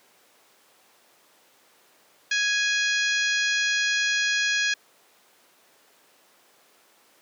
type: harmonic tone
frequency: 830.6 Hz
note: G#5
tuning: in tune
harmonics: 2 / 3 / 4 / 5 / 6 / 7 / 8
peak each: -24 / -28 / -30 / -32 / -34 / -35 / -36 dBFS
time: 2.31-4.74 s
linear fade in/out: 5 ms
effects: pink hiss -58 dBFS RMS until 7.21 s + high-pass 400 Hz 12 dB/octave